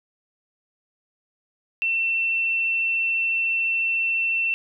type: tone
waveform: sine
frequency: 2693 Hz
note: E7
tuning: 36 cents sharp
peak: -20 dBFS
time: 1.82-4.54 s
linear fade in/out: 0 ms
effects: none